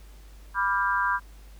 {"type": "chord", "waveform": "sine", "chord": "G dominant seventh", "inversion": "first", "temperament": "equal with one note detuned", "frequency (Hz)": [987.8, 1174.7, 1396.9, 1592.6], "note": ["B5", "D6", "F6", "G6"], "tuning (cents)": [0, 0, 0, 27], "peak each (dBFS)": [-26, -29, -30, -27], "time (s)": [0.54, 1.2], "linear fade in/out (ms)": 50, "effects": ["added 50 Hz sine -45 dBFS peak until 1.59 s", "pink hiss -57 dBFS RMS until 1.59 s"]}